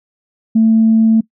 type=tone; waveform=sine; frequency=222.9 Hz; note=A3; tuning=23 cents sharp; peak=-6 dBFS; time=0.55-1.21 s; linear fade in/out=10 ms; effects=noise-tail reverb RT60 0.1 s tail -21 dB re dry + tanh soft clip ceiling -2 dBFS